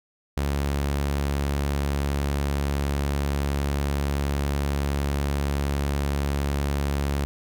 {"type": "tone", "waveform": "sawtooth", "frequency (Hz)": 70.7, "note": "C#2", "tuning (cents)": 35, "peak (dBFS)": -19, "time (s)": [0.37, 7.25], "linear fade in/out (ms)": 0, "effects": []}